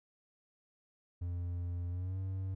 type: tone with pitch glide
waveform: triangle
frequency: 87.6 to 94.98 Hz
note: F2 to F#2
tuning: +6 to +46 cents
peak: -33 dBFS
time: 1.21-2.55 s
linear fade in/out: 10 ms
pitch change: +140 cents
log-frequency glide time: 1.89-2.18 s
effects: none